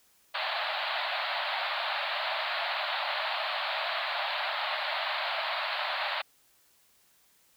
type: band-pass noise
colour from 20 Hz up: pink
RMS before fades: -32 dBFS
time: 0.34-6.22 s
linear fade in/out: 10 ms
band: 590 to 4400 Hz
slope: 96 dB/octave
effects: white hiss -65 dBFS RMS until 7.56 s